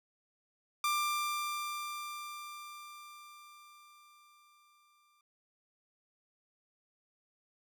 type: tone with exponential decay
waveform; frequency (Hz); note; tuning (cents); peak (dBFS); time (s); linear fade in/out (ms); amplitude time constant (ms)
sawtooth; 1187; D6; +18; -25; 0.84-5.21; 2; 950
effects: none